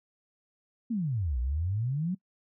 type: exponential two-way sweep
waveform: sine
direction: down then up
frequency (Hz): 245.7 to 58.27 to 193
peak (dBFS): -27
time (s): 0.9-2.15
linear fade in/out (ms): 10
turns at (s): 1.39
effects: noise-tail reverb RT60 0.1 s tail -24 dB re dry